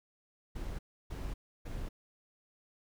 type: noise bursts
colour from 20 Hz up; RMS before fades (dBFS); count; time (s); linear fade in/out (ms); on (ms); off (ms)
brown; -39; 3; 0.55-1.89; 10; 240; 310
effects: none